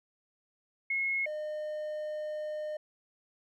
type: tone pair in turn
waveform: sine / triangle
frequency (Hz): 2170 / 608.9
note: C#7 / D#5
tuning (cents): -37 / -38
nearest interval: octave + minor seventh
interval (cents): 2201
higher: first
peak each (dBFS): -28 / -32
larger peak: first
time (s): 0.9-1.26 / 1.26-2.77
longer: second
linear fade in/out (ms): 5
effects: none